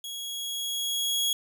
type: tone with level ramp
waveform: sawtooth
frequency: 3322 Hz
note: G#7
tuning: in tune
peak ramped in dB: -32 to -20 dBFS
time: 0.04-1.33 s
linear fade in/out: 2 ms
effects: none